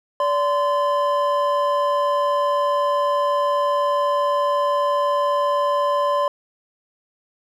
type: tone pair together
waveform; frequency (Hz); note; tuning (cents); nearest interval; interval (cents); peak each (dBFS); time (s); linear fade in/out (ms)
triangle; 577.7 / 1032; D5 / C6; -29 / -24; minor seventh; 1005; -18; 0.2-6.28; 2
effects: none